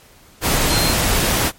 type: tone in noise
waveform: sine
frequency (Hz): 4186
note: C8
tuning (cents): 0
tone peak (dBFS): -21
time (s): 0.68-0.95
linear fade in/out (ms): 50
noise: pink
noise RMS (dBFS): -17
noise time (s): 0.41-1.52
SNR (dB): -7
effects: pink hiss -48 dBFS RMS until 1.58 s + MP3 64 kbps